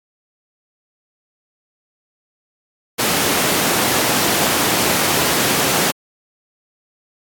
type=high-pass noise; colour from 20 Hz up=pink; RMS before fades=-17 dBFS; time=2.98-5.92 s; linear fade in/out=20 ms; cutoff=200 Hz; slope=12 dB/octave; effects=AAC 64 kbps